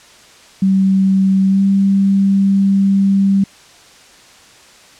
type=tone with pitch glide; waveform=sine; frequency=192.1 to 196.02 Hz; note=G3 to G3; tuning=-35 to 0 cents; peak=-9 dBFS; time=0.62-3.44 s; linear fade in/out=5 ms; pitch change=+35 cents; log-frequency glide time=1.47-1.62 s; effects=white hiss -43 dBFS RMS until 4.99 s + low-pass 7000 Hz 12 dB/octave